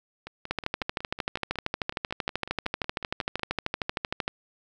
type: two click trains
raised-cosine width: 0.3 ms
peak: -11 / -22 dBFS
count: 50 / 18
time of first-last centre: 0.51-4.279 / 0.27-3.395 s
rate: 13 / 5.44 Hz
effects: none